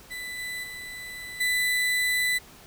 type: tone with level steps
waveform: 35% pulse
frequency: 1993 Hz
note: B6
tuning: 15 cents sharp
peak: -32 / -30 / -35 / -21 dBFS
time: 0.1-2.39 s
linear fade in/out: 20 ms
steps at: 0.38 / 0.63 / 1.4 s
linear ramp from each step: 10 ms
effects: pink hiss -50 dBFS RMS until 2.66 s